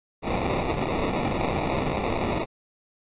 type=noise with sample-and-hold; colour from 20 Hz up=violet; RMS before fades=-26 dBFS; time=0.22-2.46 s; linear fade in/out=50 ms; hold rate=1575 Hz; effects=resampled to 8000 Hz